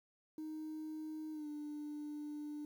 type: tone with pitch glide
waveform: sine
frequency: 311.1 to 297.2 Hz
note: D#4 to D4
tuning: 0 to +21 cents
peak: -40 dBFS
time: 0.38-2.65 s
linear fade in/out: 2 ms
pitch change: -79 cents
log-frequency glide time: 1.32-1.47 s
effects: tanh soft clip ceiling -40 dBFS + 11-bit